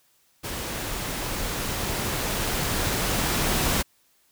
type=noise with level ramp; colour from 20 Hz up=pink; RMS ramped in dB=-32 to -23 dBFS; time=0.43-3.83 s; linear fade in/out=20 ms; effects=white hiss -64 dBFS RMS until 4.31 s